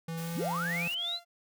square tone with pitch glide, 164.81 to 170.52 Hz, E3 to F3, 0 to -41 cents, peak -35 dBFS, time 0.08-0.88 s, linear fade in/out 5 ms, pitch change +59 cents, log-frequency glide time 0.18-0.43 s
white noise, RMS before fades -46 dBFS, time 0.17-0.95 s, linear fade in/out 10 ms
sine linear sweep, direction up, 76.1 to 4178 Hz, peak -31 dBFS, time 0.34-1.2 s, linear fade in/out 50 ms
sawtooth tone with tremolo, 691 Hz, F5, 19 cents flat, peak -39 dBFS, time 0.39-1.25 s, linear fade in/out 20 ms, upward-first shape sine, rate 3.2 Hz, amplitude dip 80%
effects none

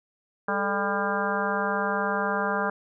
harmonic tone with a mistuned harmonic, 200 Hz, G3, 35 cents sharp, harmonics 1 / 2 / 3 / 4 / 5 / 6 / 7 / 8, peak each -32 / -32 / -32 / -32 / -32 / -32 / -32 / -32 dBFS, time 0.48-2.7 s, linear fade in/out 5 ms, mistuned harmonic 2, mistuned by +150 cents, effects none

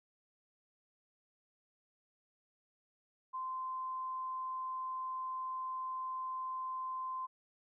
sine tone, 1037 Hz, C6, 16 cents flat, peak -37 dBFS, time 3.33-7.27 s, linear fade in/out 20 ms, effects none

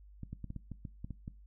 clicks, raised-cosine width 5 ms, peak -29 dBFS, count 10, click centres 0.233 / 0.33 / 0.443 / 0.504 / 0.563 / 0.717 / 0.852 / 1.045 / 1.107 / 1.279 s, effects noise-tail reverb RT60 0.3 s tail -20 dB re dry + added 50 Hz sine -53 dBFS peak until 1.46 s

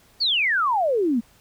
sine exponential sweep, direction down, 4699 to 215.8 Hz, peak -18 dBFS, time 0.2-1.21 s, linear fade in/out 20 ms, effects pink hiss -56 dBFS RMS until 1.4 s

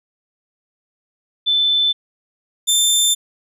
sine / 20% pulse tone pair in turn, 3523 / 3566 Hz, A7 / A7, +1 / +22 cents, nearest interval unison, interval 21 cents, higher second, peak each -13 / -7 dBFS, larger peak second, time 1.46-1.93 / 2.67-3.15 s, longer second, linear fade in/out 20 ms, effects none

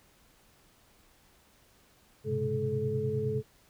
sine tone cluster, 101.7 / 124 / 133.7 / 211.2 / 431.8 Hz, G#2 / B2 / C3 / G#3 / A4, -36 / +7 / +38 / +29 / -33 cents, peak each -38 / -36 / -34 / -39 / -31 dBFS, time 2.24-3.43 s, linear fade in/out 50 ms, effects pink hiss -63 dBFS RMS until 3.69 s

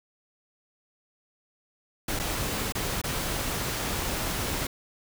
pink noise with dropouts, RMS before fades -30 dBFS, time 2.08-4.67 s, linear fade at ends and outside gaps 5 ms, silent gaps 2.192-2.196 / 2.723-2.75 / 3.016-3.038 s, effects none

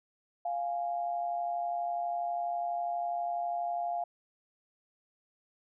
sine tone pair together, 698.5 / 830.7 Hz, F5 / G#5, 0 / 0 cents, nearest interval minor third, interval 300 cents, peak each -31 / -39 dBFS, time 0.45-4.04 s, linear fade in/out 5 ms, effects none

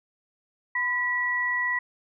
sine tone pair together, 1005.8 / 1942 Hz, B5 / B6, +31 / -30 cents, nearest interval major seventh, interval 1139 cents, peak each -31 / -24 dBFS, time 0.75-1.79 s, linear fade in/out 5 ms, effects none

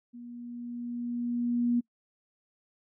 sine tone with level ramp, 240 Hz, B3, 49 cents flat, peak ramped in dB -42 to -22 dBFS, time 0.13-1.81 s, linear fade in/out 20 ms, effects noise-tail reverb RT60 0.1 s tail -24 dB re dry

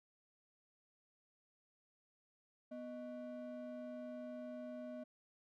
triangle ring-modulated tone, 433.5 Hz, A4, 26 cents flat, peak -40 dBFS, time 2.71-5.04 s, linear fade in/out 10 ms, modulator 186 Hz, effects none

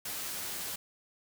white noise with comb filter, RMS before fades -38 dBFS, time 0.05-0.76 s, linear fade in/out 5 ms, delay 11 ms, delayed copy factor +0.5, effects none

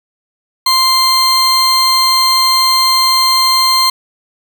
40% pulse tone pair together, 1046.5 / 4186 Hz, C6 / C8, 0 / 0 cents, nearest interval 2 octaves, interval 2400 cents, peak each -11 dBFS, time 0.66-3.9 s, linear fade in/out 5 ms, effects none

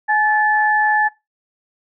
sine tone pair together, 846.7 / 1743 Hz, G#5 / A6, +33 / -17 cents, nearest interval octave, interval 1250 cents, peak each -16 dBFS, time 0.08-1.09 s, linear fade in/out 20 ms, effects noise-tail reverb RT60 0.2 s tail -17 dB re dry

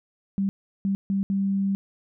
sine tone bursts at uneven times, 196 Hz, G3, in tune, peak -21 dBFS, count 4, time 0.38-0.49 / 0.85-0.95 / 1.1-1.23 / 1.3-1.75 s, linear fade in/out 0 ms, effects none

